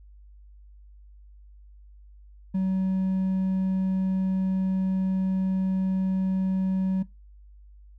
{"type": "tone with hard clipping", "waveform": "triangle", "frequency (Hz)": 188.9, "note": "F#3", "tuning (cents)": 36, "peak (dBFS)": -23, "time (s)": [2.54, 7.03], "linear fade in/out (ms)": 10, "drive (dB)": 5, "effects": ["noise-tail reverb RT60 0.2 s tail -20 dB re dry", "added 50 Hz sine -47 dBFS peak until 7.98 s"]}